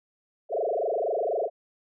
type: tone with frequency modulation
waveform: sine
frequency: 554 Hz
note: C#5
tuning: 1 cent flat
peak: -24 dBFS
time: 0.49-1.5 s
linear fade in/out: 50 ms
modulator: 24.1 Hz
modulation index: 6
effects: none